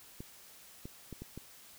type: clicks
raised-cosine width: 3 ms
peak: -30 dBFS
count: 5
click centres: 0.205 / 0.855 / 1.127 / 1.22 / 1.376 s
effects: white hiss -56 dBFS RMS until 1.78 s

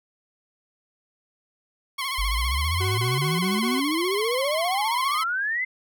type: tone with vibrato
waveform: 15% pulse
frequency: 1069 Hz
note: C6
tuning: 37 cents sharp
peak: -20 dBFS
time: 1.98-5.24 s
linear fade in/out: 10 ms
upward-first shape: sine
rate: 15 Hz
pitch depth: 83 cents each way
type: exponential sweep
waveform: sine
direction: up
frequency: 45.75 to 2093 Hz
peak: -23 dBFS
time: 2.18-5.65 s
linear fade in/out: 10 ms
type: tone bursts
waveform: 40% pulse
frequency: 372.6 Hz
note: F#4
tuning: 12 cents sharp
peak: -28 dBFS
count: 5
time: 2.8-3.804 s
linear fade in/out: 10 ms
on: 180 ms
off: 26 ms
effects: none

